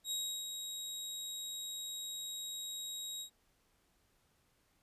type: tone with ADSR envelope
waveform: 25% pulse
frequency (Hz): 3803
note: A#7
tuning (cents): +34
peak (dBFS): -31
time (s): 0.04-3.3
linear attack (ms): 73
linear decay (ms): 330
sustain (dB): -6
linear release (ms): 89
effects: pink hiss -74 dBFS RMS until 4.82 s + resampled to 32000 Hz